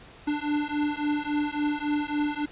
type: beating tone pair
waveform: square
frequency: 293.7 / 297.3 Hz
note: D4 / D4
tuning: 0 / +21 cents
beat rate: 3.6 Hz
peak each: -29 dBFS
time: 0.27-2.46 s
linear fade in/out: 10 ms
effects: pink hiss -49 dBFS RMS until 2.51 s + resampled to 8000 Hz